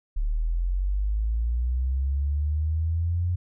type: linear sweep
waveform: sine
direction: up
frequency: 35.66 to 89.6 Hz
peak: -22 dBFS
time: 0.16-3.36 s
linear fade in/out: 10 ms
effects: none